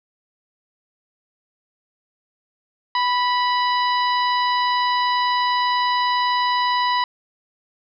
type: harmonic tone with a mistuned harmonic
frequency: 989 Hz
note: B5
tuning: 2 cents sharp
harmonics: 1 / 2 / 3 / 4 / 5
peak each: -18 / -26 / -30 / -29 / -32 dBFS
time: 2.95-7.04 s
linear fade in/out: 2 ms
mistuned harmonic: 2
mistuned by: -18 cents
effects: none